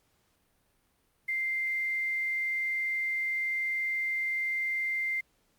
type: tone with quantisation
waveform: sine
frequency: 2093 Hz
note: C7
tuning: in tune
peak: -28 dBFS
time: 1.28-5.21 s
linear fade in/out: 10 ms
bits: 9
effects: pink hiss -71 dBFS RMS until 5.58 s + Opus 48 kbps